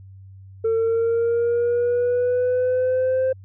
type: linear sweep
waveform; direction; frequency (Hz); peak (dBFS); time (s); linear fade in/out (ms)
sine; up; 448.5 to 523; -15; 0.64-3.33; 10
effects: tanh soft clip ceiling -16 dBFS + added 96 Hz sine -40 dBFS peak until 3.44 s